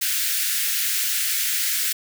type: high-pass noise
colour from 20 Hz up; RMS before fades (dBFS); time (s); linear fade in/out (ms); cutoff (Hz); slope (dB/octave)
white; -23; 0.01-1.93; 10; 1500; 48
effects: none